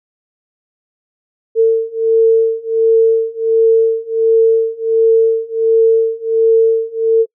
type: beating tone pair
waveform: sine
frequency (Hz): 450 / 451.4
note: A4 / A4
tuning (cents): +39 / +44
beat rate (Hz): 1.4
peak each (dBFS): -12 / -11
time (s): 1.55-7.26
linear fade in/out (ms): 50
effects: noise-tail reverb RT60 0.1 s tail -25 dB re dry